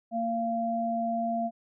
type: tone pair together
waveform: sine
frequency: 230 / 687.9 Hz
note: A#3 / F5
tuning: -23 / -26 cents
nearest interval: octave + perfect fifth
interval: 1897 cents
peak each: -31 / -28 dBFS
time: 0.11-1.51 s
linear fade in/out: 50 ms
effects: none